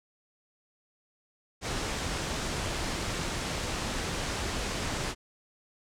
pink low-pass noise, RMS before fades -33 dBFS, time 1.61-5.15 s, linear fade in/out 50 ms, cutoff 8400 Hz, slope 24 dB/octave, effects none

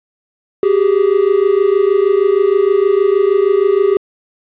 triangle tone pair together, 383.6 / 410 Hz, G4 / G#4, -37 / -22 cents, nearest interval minor second, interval 115 cents, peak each -10 dBFS, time 0.63-3.97 s, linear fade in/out 2 ms, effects resampled to 8000 Hz + 7-bit

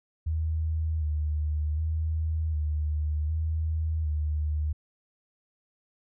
sine tone with vibrato, 77.6 Hz, D#2, 4 cents flat, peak -25 dBFS, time 0.26-4.73 s, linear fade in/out 10 ms, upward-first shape square, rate 0.66 Hz, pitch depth 40 cents each way, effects none

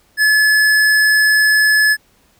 sine tone with hard clipping, 1716 Hz, A6, 44 cents flat, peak -11 dBFS, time 0.17-1.97 s, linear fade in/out 50 ms, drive 15 dB, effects pink hiss -55 dBFS RMS until 2.39 s

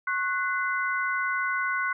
sine tone cluster, 1090 / 1483 / 2045 Hz, C#6 / F#6 / C7, -29 / +4 / -40 cents, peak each -30 / -27 / -32 dBFS, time 0.07-1.93 s, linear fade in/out 5 ms, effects none

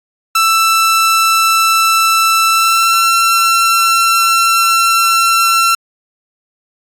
sawtooth tone with pitch glide, 1328 to 1351.2 Hz, E6 to E6, +12 to +42 cents, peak -5 dBFS, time 0.35-5.75 s, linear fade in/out 5 ms, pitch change +30 cents, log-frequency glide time 2.49-3.01 s, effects AAC 64 kbps

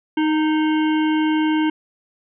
harmonic tone with a mistuned harmonic, 311.1 Hz, D#4, in tune, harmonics 1 / 3 / 5 / 7 / 9 / 10, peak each -16 / -26 / -30 / -33 / -35 / -36 dBFS, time 0.17-1.7 s, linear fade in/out 5 ms, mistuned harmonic 3, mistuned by -23 cents, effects none

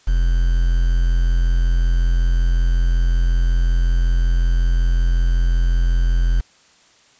triangle tone with quantisation, 42.7 Hz, F1, 38 cents flat, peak -11 dBFS, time 0.07-6.41 s, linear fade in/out 10 ms, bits 6, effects white hiss -53 dBFS RMS until 7.19 s + resampled to 16000 Hz

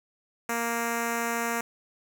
5% pulse tone with notch filter, 233.1 Hz, A#3, in tune, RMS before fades -29 dBFS, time 0.49-1.61 s, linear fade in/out 2 ms, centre 3300 Hz, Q 1.3, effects none

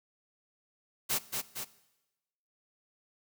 white noise with echo, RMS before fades -30 dBFS, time 1.09-1.19 s, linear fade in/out 20 ms, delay 230 ms, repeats 2, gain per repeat -4 dB, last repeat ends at 1.65 s, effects noise-tail reverb RT60 1.0 s tail -18 dB re dry

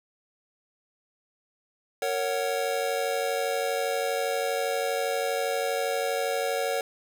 square chord, F# major, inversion first, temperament just, 462.5 / 555 / 740 Hz, A#4 / C#5 / F#5, -14 / +2 / 0 cents, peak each -31 / -30 / -32 dBFS, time 2.02-6.81 s, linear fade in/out 2 ms, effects none

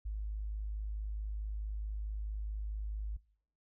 sine tone, 52.3 Hz, G#1, 13 cents sharp, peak -35 dBFS, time 0.05-3.17 s, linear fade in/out 10 ms, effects noise-tail reverb RT60 0.6 s tail -23 dB re dry

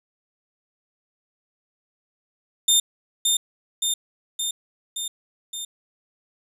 20% pulse tone with echo, 3620 Hz, A7, 48 cents sharp, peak -9 dBFS, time 2.68-2.8 s, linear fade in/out 5 ms, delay 570 ms, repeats 5, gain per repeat -3 dB, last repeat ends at 5.65 s, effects none

